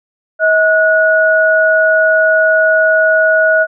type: tone pair together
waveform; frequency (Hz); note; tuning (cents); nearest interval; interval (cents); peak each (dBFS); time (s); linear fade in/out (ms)
sine; 637.3 / 1460; D#5 / F#6; +41 / -24; octave + major second; 1435; -10; 0.39-3.67; 50
effects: none